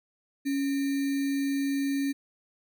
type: tone with sample-and-hold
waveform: sine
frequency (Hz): 277.2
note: C#4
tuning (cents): 0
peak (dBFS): -25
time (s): 0.45-2.13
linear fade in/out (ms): 20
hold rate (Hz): 2100
effects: none